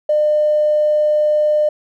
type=tone with tanh clipping; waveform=triangle; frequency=603 Hz; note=D5; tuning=46 cents sharp; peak=-11 dBFS; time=0.09-1.69 s; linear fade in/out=5 ms; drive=2 dB; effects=none